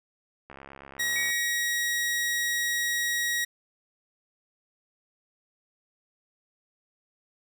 click train, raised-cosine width 0.5 ms, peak -29 dBFS, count 56, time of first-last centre 0.5-1.302 s, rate 68.6 Hz
sawtooth tone, 1900 Hz, A#6, 33 cents sharp, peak -22 dBFS, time 0.99-3.45 s, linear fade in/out 10 ms
sine tone with exponential decay, 2254 Hz, C#7, 28 cents sharp, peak -29 dBFS, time 1.16-2.13 s, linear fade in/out 2 ms, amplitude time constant 210 ms
effects none

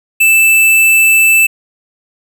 square tone, 2643 Hz, E7, 4 cents sharp, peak -6 dBFS, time 0.2-1.47 s, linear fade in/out 10 ms, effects 8-bit

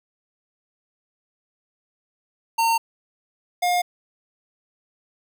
square tone pair in turn, 913 / 711.8 Hz, A#5 / F5, -36 / +33 cents, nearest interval major third, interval 431 cents, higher first, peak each -18 / -19 dBFS, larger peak first, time 2.58-2.78 / 3.62-3.82 s, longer neither, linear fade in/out 10 ms, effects none

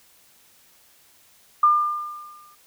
sine tone with exponential decay, 1201 Hz, D6, 38 cents sharp, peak -11 dBFS, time 1.63-2.55 s, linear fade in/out 5 ms, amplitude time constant 200 ms, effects white hiss -56 dBFS RMS until 2.66 s

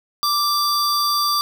square tone pair together, 1174.7 / 4699 Hz, D6 / D8, 0 / 0 cents, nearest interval 2 octaves, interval 2400 cents, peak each -20 / -21 dBFS, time 0.23-1.41 s, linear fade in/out 0 ms, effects none

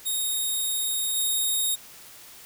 5% pulse tone with level steps, 3726 Hz, A#7, 2 cents flat, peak -17 / -15 dBFS, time 0.05-1.76 s, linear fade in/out 20 ms, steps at 1.15 s, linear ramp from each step 20 ms, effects white hiss -47 dBFS RMS until 2.45 s

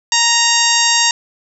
harmonic tone, 932.3 Hz, A#5, in tune, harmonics 1 / 2 / 3 / 4 / 5 / 6 / 7 / 8, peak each -19 / -19 / -19 / -19 / -19 / -19 / -19 / -19 dBFS, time 0.12-1.11 s, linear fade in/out 2 ms, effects none

